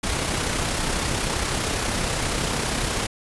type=noise with amplitude modulation; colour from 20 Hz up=pink; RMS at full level=-23 dBFS; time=0.03-3.07 s; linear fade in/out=10 ms; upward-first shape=sine; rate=32.4 Hz; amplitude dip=35%; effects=resampled to 24000 Hz